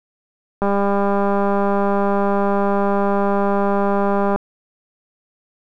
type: click train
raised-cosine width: 1 ms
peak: -6 dBFS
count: 749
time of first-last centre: 0.62-4.36 s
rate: 200 Hz
effects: 8-bit